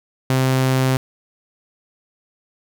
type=tone; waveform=sawtooth; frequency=130.81 Hz; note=C3; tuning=in tune; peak=-11 dBFS; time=0.3-0.97 s; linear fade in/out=2 ms; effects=none

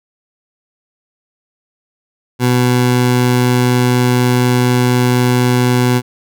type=tone; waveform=20% pulse; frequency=124.1 Hz; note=B2; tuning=9 cents sharp; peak=-5 dBFS; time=2.39-6.02 s; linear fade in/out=50 ms; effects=none

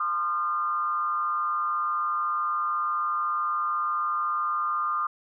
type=tone with frequency modulation; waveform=sine; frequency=1213 Hz; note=D#6; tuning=44 cents flat; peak=-24 dBFS; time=0-5.07 s; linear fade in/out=5 ms; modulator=164 Hz; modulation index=0.63; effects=none

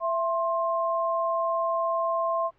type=tone pair together; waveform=sine; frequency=665.9 / 1057 Hz; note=E5 / C6; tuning=+17 / +17 cents; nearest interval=minor sixth; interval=800 cents; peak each=-26 dBFS; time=0-2.51 s; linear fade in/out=50 ms; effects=pink hiss -64 dBFS RMS until 2.58 s + low-pass 2000 Hz 12 dB/octave

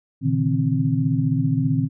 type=tone cluster; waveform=sine; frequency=120.2 / 143.6 / 158.8 / 263.2 Hz; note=B2 / D3 / D#3 / C4; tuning=-46 / -39 / +36 / +10 cents; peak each=-23 dBFS; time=0.21-1.89 s; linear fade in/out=50 ms; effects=none

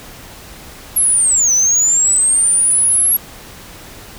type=linear two-way sweep; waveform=sine; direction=down then up; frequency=11410 to 5920 to 11410 Hz; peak=-7 dBFS; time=0.96-3.17 s; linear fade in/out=10 ms; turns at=1.53 s; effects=tanh soft clip ceiling -9 dBFS + pink hiss -36 dBFS RMS until 4.18 s

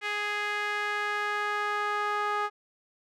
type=tone with band-pass filter sweep; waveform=sawtooth; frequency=415.3 Hz; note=G#4; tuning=in tune; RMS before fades=-30 dBFS; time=0.01-2.5 s; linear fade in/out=50 ms; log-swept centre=2100 to 1200 Hz; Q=2.1; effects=none

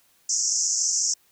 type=band-pass noise; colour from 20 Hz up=pink; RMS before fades=-24 dBFS; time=0.29-1.14 s; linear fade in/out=5 ms; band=5400 to 7400 Hz; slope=96 dB/octave; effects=white hiss -62 dBFS RMS until 1.31 s

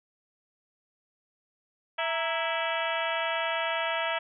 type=harmonic tone with a mistuned harmonic; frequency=329.6 Hz; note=E4; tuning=in tune; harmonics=2 / 3 / 4 / 5 / 6 / 7 / 8 / 9 / 10; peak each=-32 / -34 / -35 / -36 / -37 / -37 / -38 / -39 / -39 dBFS; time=1.98-4.19 s; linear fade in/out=10 ms; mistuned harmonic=3; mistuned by=-93 cents; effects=none

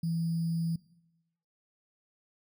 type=tone with sample-and-hold; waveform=sine; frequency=165.7 Hz; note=E3; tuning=9 cents sharp; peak=-28 dBFS; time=0.03-0.76 s; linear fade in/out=5 ms; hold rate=4900 Hz; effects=noise-tail reverb RT60 0.9 s tail -20 dB re dry

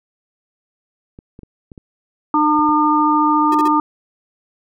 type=clicks; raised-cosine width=3 ms; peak=-24 dBFS; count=7; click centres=1.189 / 1.391 / 1.433 / 1.718 / 1.778 / 2.592 / 2.691 s
type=harmonic tone; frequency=302.3 Hz; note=D#4; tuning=50 cents flat; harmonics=1 / 3 / 4; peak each=-16 / -16 / -16 dBFS; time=2.34-3.8 s; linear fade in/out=2 ms
type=tone bursts; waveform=square; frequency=363.1 Hz; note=F#4; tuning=33 cents flat; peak=-22 dBFS; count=3; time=3.52-3.678 s; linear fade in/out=2 ms; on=26 ms; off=40 ms
effects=none

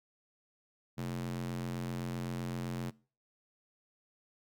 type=tone with high-pass filter; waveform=square; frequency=43.89 Hz; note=F1; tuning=9 cents sharp; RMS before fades=-38 dBFS; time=0.97-2.91 s; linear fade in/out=20 ms; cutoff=160 Hz; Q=2.6; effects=noise-tail reverb RT60 0.4 s tail -23 dB re dry

